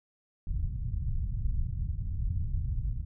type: low-pass noise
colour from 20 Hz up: pink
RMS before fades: -31 dBFS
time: 0.47-3.05 s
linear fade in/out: 2 ms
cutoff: 120 Hz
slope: 24 dB/octave
effects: none